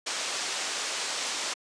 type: low-pass noise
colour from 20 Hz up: white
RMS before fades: -32 dBFS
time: 0.06-1.54 s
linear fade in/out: 10 ms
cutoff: 7500 Hz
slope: 24 dB/octave
effects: high-pass 400 Hz 12 dB/octave + resampled to 22050 Hz